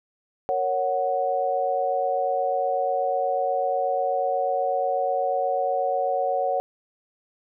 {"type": "chord", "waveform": "sine", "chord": "F# major", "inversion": "first", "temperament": "equal", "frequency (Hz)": [466.2, 554.4, 740], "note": ["A#4", "C#5", "F#5"], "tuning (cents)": [0, 0, 0], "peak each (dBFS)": [-30, -25, -24], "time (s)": [0.49, 6.6], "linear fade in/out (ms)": 0, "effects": []}